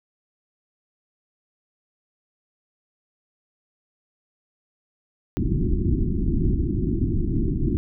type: low-pass noise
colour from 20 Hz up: pink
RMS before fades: -22 dBFS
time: 5.37-7.77 s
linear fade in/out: 0 ms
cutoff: 370 Hz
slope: 96 dB/octave
effects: none